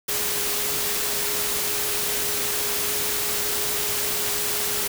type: tone in noise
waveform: sine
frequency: 415.3 Hz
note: G#4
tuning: in tune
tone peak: -35 dBFS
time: 0.08-4.88 s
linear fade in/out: 10 ms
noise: white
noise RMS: -25 dBFS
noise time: 0.08-4.88 s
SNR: -13 dB
effects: none